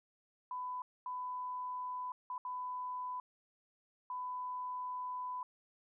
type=tone bursts at uneven times; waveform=sine; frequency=1000 Hz; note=B5; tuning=21 cents sharp; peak=-38 dBFS; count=5; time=0.51-0.82 / 1.06-2.12 / 2.3-2.38 / 2.45-3.2 / 4.1-5.43 s; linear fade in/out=2 ms; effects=none